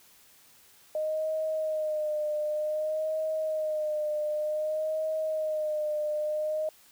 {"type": "tone with vibrato", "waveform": "sine", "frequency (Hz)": 616, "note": "D#5", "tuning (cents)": -17, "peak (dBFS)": -27, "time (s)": [0.95, 6.69], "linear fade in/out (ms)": 2, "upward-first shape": "sine", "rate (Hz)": 0.54, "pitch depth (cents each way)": 37, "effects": ["white hiss -58 dBFS RMS until 6.91 s"]}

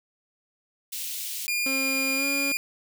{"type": "high-pass noise", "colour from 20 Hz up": "white", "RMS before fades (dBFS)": -33, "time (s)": [0.92, 1.47], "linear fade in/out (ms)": 10, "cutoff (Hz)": 2600, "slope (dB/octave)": 24}
{"type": "tone", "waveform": "sawtooth", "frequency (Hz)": 2417, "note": "D7", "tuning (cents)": 49, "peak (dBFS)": -21, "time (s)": [1.48, 2.57], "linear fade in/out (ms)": 0}
{"type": "tone with pitch glide", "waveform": "30% pulse", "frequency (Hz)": [267.6, 278.3], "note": ["C4", "C#4"], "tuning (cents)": [39, 7], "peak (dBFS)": -27, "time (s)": [1.66, 2.52], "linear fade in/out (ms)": 2, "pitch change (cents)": 68, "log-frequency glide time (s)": [2.16, 2.25]}
{"effects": []}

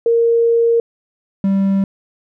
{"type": "tone pair in turn", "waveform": ["sine", "triangle"], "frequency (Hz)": [464.4, 195.26], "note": ["A#4", "G3"], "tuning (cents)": [-7, -7], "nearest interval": "octave + minor third", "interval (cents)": 1500, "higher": "first", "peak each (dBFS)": -10, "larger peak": "neither", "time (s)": [[0.06, 0.8], [1.44, 1.84]], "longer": "first", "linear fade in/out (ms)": 2, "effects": []}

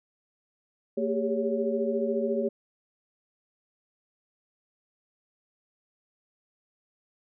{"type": "tone cluster", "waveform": "sine", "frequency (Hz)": [228.7, 393.5, 407.6, 560], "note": ["A#3", "G4", "G#4", "C#5"], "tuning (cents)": [-33, 7, -32, 18], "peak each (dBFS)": [-30, -31, -31, -30], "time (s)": [0.97, 2.49], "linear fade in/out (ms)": 10, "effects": []}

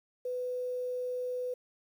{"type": "tone with quantisation", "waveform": "sine", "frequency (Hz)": 499.2, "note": "B4", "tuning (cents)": 19, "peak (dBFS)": -32, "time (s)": [0.25, 1.54], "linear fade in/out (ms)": 5, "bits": 10, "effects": []}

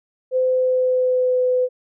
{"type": "tone with pitch glide", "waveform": "sine", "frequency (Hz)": [513, 503.9], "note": ["C5", "B4"], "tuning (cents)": [-34, 35], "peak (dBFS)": -15, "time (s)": [0.31, 1.69], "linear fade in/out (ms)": 50, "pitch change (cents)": -31, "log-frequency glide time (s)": [0.41, 1.42], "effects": []}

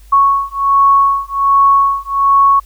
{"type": "beating tone pair", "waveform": "sine", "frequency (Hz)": [1107, 1108.3], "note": ["C#6", "C#6"], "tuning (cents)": [-3, -1], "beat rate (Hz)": 1.3, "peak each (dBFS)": -11, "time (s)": [0.12, 2.6], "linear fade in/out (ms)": 10, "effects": ["added 50 Hz sine -37 dBFS peak until 2.65 s", "white hiss -50 dBFS RMS until 2.65 s"]}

